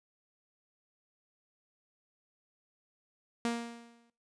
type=tone with exponential decay; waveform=sawtooth; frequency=234.4 Hz; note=A#3; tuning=10 cents sharp; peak=-24 dBFS; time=3.45-4.1 s; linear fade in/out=0 ms; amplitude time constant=140 ms; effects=noise-tail reverb RT60 0.3 s tail -19 dB re dry + resampled to 22050 Hz